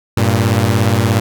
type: beating tone pair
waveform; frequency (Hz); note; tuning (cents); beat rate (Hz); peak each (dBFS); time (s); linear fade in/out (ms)
sawtooth; 98.5 / 115.5; G2 / A#2; +9 / -16; 17; -10; 0.17-1.2; 5
effects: none